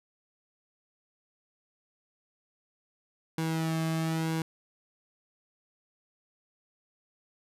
sawtooth tone with flanger, 161.6 Hz, E3, 34 cents flat, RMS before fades -30 dBFS, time 3.38-4.42 s, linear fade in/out 2 ms, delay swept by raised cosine 1.6 to 2.14 ms, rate 1 Hz, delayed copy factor -0.65, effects resampled to 32000 Hz

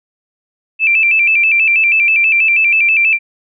sine tone with vibrato, 2489 Hz, D#7, in tune, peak -8 dBFS, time 0.79-3.19 s, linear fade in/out 50 ms, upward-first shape square, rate 6.2 Hz, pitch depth 91 cents each way, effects none

